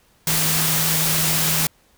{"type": "tone in noise", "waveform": "sine", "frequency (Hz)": 158.8, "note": "D#3", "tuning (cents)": 36, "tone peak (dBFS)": -25, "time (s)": [0.27, 1.67], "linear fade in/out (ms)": 2, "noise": "white", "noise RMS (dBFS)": -20, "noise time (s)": [0.27, 1.67], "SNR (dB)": -8, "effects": ["pink hiss -58 dBFS RMS until 1.97 s"]}